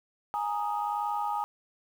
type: chord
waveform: sine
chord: Ab suspended second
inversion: none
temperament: equal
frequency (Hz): 830.6 / 932.3 / 1244.5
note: Ab5 / Bb5 / Eb6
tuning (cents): 0 / 0 / 0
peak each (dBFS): -30 / -33 / -34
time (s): 0.34-1.44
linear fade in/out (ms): 0
effects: tanh soft clip ceiling -19 dBFS + 9-bit

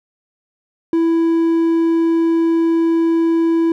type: tone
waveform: triangle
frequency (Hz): 330.7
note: E4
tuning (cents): +6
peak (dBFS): -10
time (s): 0.93-3.72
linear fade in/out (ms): 2
effects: none

